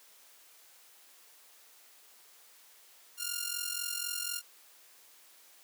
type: ring-modulated tone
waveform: 5% pulse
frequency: 1402 Hz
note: F6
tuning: 6 cents sharp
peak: -19 dBFS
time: 3.17-4.42 s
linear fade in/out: 50 ms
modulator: 1380 Hz
effects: white hiss -59 dBFS RMS until 5.63 s + high-pass 400 Hz 12 dB/octave